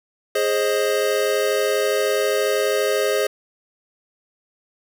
square chord, Ab major, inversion none, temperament equal with one note detuned, 415.3 / 529.9 / 622.3 Hz, Ab4 / C5 / Eb5, 0 / +22 / 0 cents, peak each -22 / -23 / -25 dBFS, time 0.35-3.27 s, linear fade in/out 5 ms, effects none

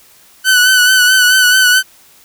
sawtooth tone with vibrato, 1500 Hz, F#6, 23 cents sharp, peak -3 dBFS, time 0.44-1.83 s, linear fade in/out 50 ms, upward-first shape sine, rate 4.6 Hz, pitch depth 38 cents each way, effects white hiss -45 dBFS RMS until 2.24 s

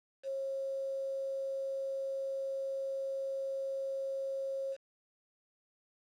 sine tone with quantisation, 541 Hz, C#5, 42 cents flat, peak -34 dBFS, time 0.23-4.77 s, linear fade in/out 50 ms, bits 9, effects low-pass 6000 Hz 12 dB/octave

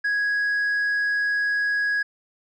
sine tone with tanh clipping, 1661.2 Hz, G#6, in tune, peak -21 dBFS, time 0.04-2.03 s, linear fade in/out 10 ms, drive 2 dB, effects none

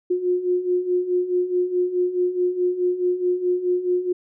sine beating tone pair, 356.7 / 361.4 Hz, F4 / F#4, +37 / -41 cents, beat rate 4.7 Hz, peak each -25 / -20 dBFS, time 0.1-4.13 s, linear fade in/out 10 ms, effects none

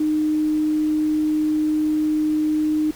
sine tone, 306.9 Hz, D#4, 24 cents flat, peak -17 dBFS, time 0-2.91 s, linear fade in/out 5 ms, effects pink hiss -43 dBFS RMS until 2.95 s

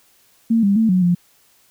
sine tone with pitch steps, 227.8 / 199.3 / 223.2 / 183.7 / 175.6 Hz, A#3 / G3 / A3 / F#3 / F3, -40 / +29 / +25 / -12 / +10 cents, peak -12 dBFS, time 0.5-1.15 s, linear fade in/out 10 ms, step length 130 ms, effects white hiss -56 dBFS RMS until 1.7 s

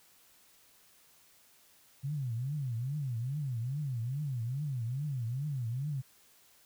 sine tone with vibrato, 130.81 Hz, C3, in tune, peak -32 dBFS, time 2.03-6.02 s, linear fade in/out 20 ms, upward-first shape triangle, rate 2.4 Hz, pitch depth 290 cents each way, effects white hiss -63 dBFS RMS until 6.65 s

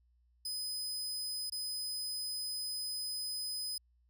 sawtooth tone with dropouts, 5020 Hz, D#8, 15 cents sharp, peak -34 dBFS, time 0.45-3.78 s, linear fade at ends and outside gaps 5 ms, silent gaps 1.499-1.521 s, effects added 60 Hz sine -67 dBFS peak until 4.09 s

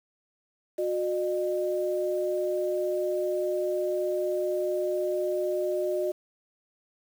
sine tone pair together, 363.8 / 608 Hz, F#4 / D#5, -29 / -40 cents, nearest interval major sixth, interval 889 cents, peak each -28 dBFS, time 0.78-6.12 s, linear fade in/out 10 ms, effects 8-bit

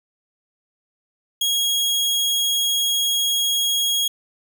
sawtooth tone, 3296 Hz, G#7, 14 cents flat, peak -15 dBFS, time 1.41-4.08 s, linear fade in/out 5 ms, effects none

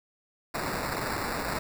white noise with sample-and-hold, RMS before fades -32 dBFS, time 0.54-1.59 s, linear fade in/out 5 ms, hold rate 3150 Hz, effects none

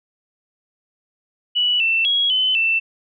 sine tone with pitch steps, 2948 / 2678 / 3314 / 3037 / 2671 Hz, F#7 / E7 / G#7 / F#7 / E7, -7 / +27 / -4 / +44 / +22 cents, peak -15 dBFS, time 1.55-2.8 s, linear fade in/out 20 ms, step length 250 ms, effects none

